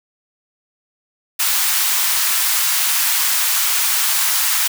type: high-pass noise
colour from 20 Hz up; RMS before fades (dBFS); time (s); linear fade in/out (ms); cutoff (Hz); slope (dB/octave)
white; -17; 1.39-4.68; 10; 890; 24
effects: none